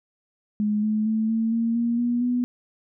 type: tone with pitch steps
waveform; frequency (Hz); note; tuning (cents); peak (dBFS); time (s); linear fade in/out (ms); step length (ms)
sine; 210 / 214.8 / 219.7 / 224.7 / 229.8 / 235 / 240.4 / 245.9; G#3 / A3 / A3 / A3 / A#3 / A#3 / B3 / B3; +19 / -41 / -2 / +37 / -25 / +14 / -46 / -7; -20; 0.6-2.44; 0; 230
effects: none